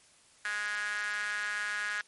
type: tone with high-pass filter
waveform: sawtooth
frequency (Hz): 207.7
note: G#3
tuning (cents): 0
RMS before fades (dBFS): -34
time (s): 0.45-2.01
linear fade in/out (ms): 0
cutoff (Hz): 1600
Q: 7.8
effects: white hiss -61 dBFS RMS until 2.07 s + MP3 48 kbps